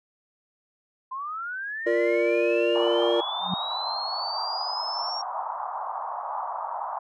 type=linear sweep; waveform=sine; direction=up; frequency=1020 to 5588 Hz; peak=-30 dBFS; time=1.11-5.22 s; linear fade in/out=10 ms
type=chord; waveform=triangle; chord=Bb major; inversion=second; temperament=equal; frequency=349.2 / 466.2 / 587.3 Hz; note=F4 / Bb4 / D5; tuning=0 / 0 / 0 cents; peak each=-23 dBFS; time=1.86-3.21 s; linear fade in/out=10 ms
type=band-pass noise; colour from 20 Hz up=white; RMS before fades=-32 dBFS; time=2.75-6.99 s; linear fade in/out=5 ms; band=700 to 1100 Hz; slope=48 dB/octave
type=tone with exponential growth; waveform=sine; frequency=182.8 Hz; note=F#3; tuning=21 cents flat; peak=-22 dBFS; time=3.39-3.54 s; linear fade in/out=2 ms; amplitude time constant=31 ms
effects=none